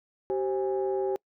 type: tone cluster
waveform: sine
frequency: 385.3 / 528 / 822 Hz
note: G4 / C5 / G#5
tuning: -30 / +16 / -18 cents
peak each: -26 / -32 / -35 dBFS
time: 0.3-1.16 s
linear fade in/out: 0 ms
effects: noise-tail reverb RT60 0.1 s tail -26 dB re dry + tanh soft clip ceiling -18 dBFS